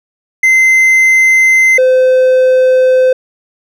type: tone pair in turn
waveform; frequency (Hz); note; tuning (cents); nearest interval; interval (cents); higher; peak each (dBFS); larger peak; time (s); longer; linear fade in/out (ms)
triangle; 2068 / 514; C7 / C5; -21 / -31; 2 octaves; 2410; first; -3; neither; 0.43-1.78 / 1.78-3.13; neither; 5
effects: none